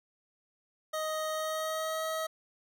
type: tone with pitch glide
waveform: 25% pulse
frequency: 625 to 638.1 Hz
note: D#5 to D#5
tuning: +8 to +44 cents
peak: -28 dBFS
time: 0.93-2.27 s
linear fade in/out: 10 ms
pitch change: +36 cents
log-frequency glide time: 1.32-2.03 s
effects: none